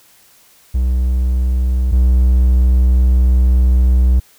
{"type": "tone pair in turn", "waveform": "triangle", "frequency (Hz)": [62.9, 62.61], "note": ["B1", "B1"], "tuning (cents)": [32, 24], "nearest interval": "unison", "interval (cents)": 8, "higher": "first", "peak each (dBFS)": [-10, -6], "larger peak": "second", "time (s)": [[0.74, 1.92], [1.92, 4.2]], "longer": "second", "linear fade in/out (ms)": 10, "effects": ["white hiss -49 dBFS RMS until 4.38 s"]}